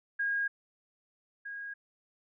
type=tone pair in turn; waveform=sine; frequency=1631 / 1637.4 Hz; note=G#6 / G#6; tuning=-32 / -25 cents; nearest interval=unison; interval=7 cents; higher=second; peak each=-28 / -38 dBFS; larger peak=first; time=0.19-0.48 / 1.45-1.74 s; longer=neither; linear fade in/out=10 ms; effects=none